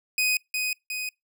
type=tone with echo; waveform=sawtooth; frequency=2500 Hz; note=D#7; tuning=8 cents sharp; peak=-18 dBFS; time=0.18-0.37 s; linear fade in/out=2 ms; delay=360 ms; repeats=2; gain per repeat=-4 dB; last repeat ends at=1.09 s; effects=noise-tail reverb RT60 0.2 s tail -26 dB re dry